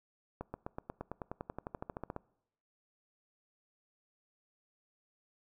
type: accelerating click train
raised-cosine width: 1 ms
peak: -25 dBFS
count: 20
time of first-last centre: 0.41-2.164 s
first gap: 130 ms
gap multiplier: 0.96
effects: noise-tail reverb RT60 0.8 s tail -23 dB re dry